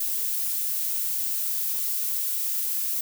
violet noise, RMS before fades -27 dBFS, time 0-3.01 s, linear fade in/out 5 ms, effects none

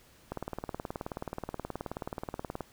click train, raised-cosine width 1 ms, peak -21 dBFS, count 44, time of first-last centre 0.32-2.607 s, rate 18.8 Hz, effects pink hiss -60 dBFS RMS until 2.72 s

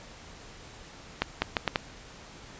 accelerating click train, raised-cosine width 0.3 ms, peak -8 dBFS, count 5, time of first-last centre 1.22-1.759 s, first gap 200 ms, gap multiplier 0.74, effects pink hiss -48 dBFS RMS until 2.59 s + resampled to 16000 Hz

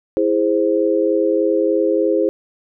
sine chord, E augmented, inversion none, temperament equal with one note detuned, 329.6 / 412.9 / 523.3 Hz, E4 / G#4 / B#4, 0 / -10 / 0 cents, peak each -18 dBFS, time 0.17-2.29 s, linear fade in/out 0 ms, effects none

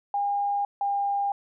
sine tone pair in turn, 809 / 803.4 Hz, G#5 / G5, -46 / +42 cents, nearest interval unison, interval 12 cents, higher first, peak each -23 dBFS, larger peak neither, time 0.14-0.65 / 0.81-1.32 s, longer neither, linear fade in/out 2 ms, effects none

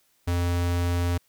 square tone, 87.31 Hz, F2, in tune, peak -23 dBFS, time 0.27-1.18 s, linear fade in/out 10 ms, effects white hiss -66 dBFS RMS until 1.28 s

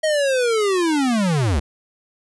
square linear sweep, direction down, 635 to 61.74 Hz, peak -17 dBFS, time 0.03-1.6 s, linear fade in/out 10 ms, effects resampled to 24000 Hz

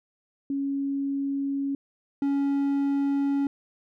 sine / triangle tone pair in turn, 277.2 / 279.5 Hz, C#4 / C#4, 0 / +14 cents, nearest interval unison, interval 14 cents, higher second, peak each -25 / -20 dBFS, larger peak second, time 0.5-1.75 / 2.22-3.47 s, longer neither, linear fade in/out 2 ms, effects none

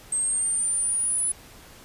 sine linear sweep, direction up, 8270 to 10090 Hz, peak -22 dBFS, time 0.12-1.32 s, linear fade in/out 5 ms, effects pink hiss -48 dBFS RMS until 1.84 s + resampled to 32000 Hz

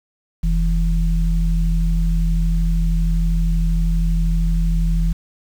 sine tone pair together, 43.65 / 164.81 Hz, F1 / E3, 0 / 0 cents, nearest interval octave + major seventh, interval 2300 cents, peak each -15 / -21 dBFS, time 0.43-5.13 s, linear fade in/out 10 ms, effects 7-bit

